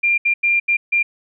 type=tone bursts at uneven times; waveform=sine; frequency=2390 Hz; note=D7; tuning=30 cents sharp; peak=-13 dBFS; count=5; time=0.03-0.18 / 0.25-0.34 / 0.43-0.6 / 0.68-0.77 / 0.92-1.03 s; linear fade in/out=10 ms; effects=none